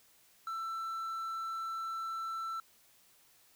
triangle tone, 1334 Hz, E6, 20 cents sharp, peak -34 dBFS, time 0.47-2.6 s, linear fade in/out 2 ms, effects white hiss -65 dBFS RMS until 3.55 s

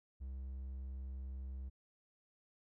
triangle tone, 65.7 Hz, C2, 8 cents sharp, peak -40 dBFS, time 0.2-1.7 s, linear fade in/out 20 ms, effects none

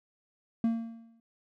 triangle tone with exponential decay, 228.6 Hz, A#3, 34 cents flat, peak -20 dBFS, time 0.64-1.2 s, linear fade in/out 2 ms, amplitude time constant 120 ms, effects none

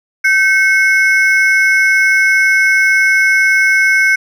triangle ring-modulated tone, 1864.7 Hz, A#6, in tune, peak -3 dBFS, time 0.24-4.16 s, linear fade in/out 10 ms, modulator 319 Hz, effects none

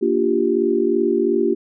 sine chord, G minor seventh, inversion first, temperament equal, 233.1 / 293.7 / 349.2 / 392 Hz, Bb3 / D4 / F4 / G4, 0 / 0 / 0 / 0 cents, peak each -23 / -24 / -19 / -19 dBFS, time 0.01-1.55 s, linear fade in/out 20 ms, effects none

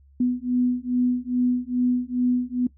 sine beating tone pair, 246.9 / 249.3 Hz, B3 / B3, 0 / +16 cents, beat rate 2.4 Hz, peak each -23 dBFS, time 0.2-2.67 s, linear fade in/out 5 ms, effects noise-tail reverb RT60 0.1 s tail -18 dB re dry + added 69 Hz sine -51 dBFS peak until 2.77 s

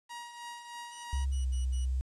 sawtooth tone with tremolo, 950 Hz, A#5, 33 cents sharp, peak -36 dBFS, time 0.09-1.26 s, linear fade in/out 20 ms, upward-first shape triangle, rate 3.2 Hz, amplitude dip 60%
5% pulse tone bursts, 2931 Hz, F#7, 17 cents flat, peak -37 dBFS, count 5, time 0.91-1.858 s, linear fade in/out 20 ms, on 140 ms, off 62 ms
sine tone with pitch glide, 67.3 to 64.37 Hz, C2 to C2, +49 to -28 cents, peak -28 dBFS, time 1.13-2.01 s, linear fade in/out 0 ms, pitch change -77 cents, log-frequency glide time 1.36-1.46 s
effects resampled to 24000 Hz + 10-bit

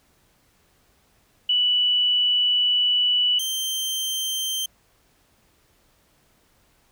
sine / sawtooth tone pair in turn, 2960 / 3136 Hz, F#7 / G7, 0 / 0 cents, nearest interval minor second, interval 100 cents, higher second, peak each -17 / -21 dBFS, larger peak first, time 1.49-3.39 / 3.39-4.66 s, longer first, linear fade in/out 5 ms, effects pink hiss -62 dBFS RMS until 6.91 s

